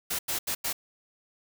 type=noise bursts at uneven times; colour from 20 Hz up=white; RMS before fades=-30 dBFS; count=4; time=0.1-0.19 / 0.28-0.39 / 0.47-0.55 / 0.64-0.73 s; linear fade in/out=10 ms; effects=none